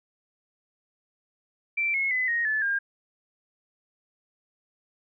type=tone with pitch steps; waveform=sine; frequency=2343 / 2174 / 2016 / 1870.4 / 1735.1 / 1609.6 Hz; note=D7 / C#7 / B6 / A#6 / A6 / G6; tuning=-5 / -34 / +35 / +5 / -25 / +45 cents; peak=-23 dBFS; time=1.77-2.79 s; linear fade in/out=10 ms; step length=170 ms; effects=none